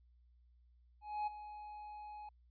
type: tone with ADSR envelope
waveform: triangle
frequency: 840 Hz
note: G#5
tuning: 19 cents sharp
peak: -32 dBFS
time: 1.01-2.29 s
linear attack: 260 ms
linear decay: 14 ms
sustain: -13 dB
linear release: 3 ms
effects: added 60 Hz sine -64 dBFS peak until 2.5 s + resampled to 11025 Hz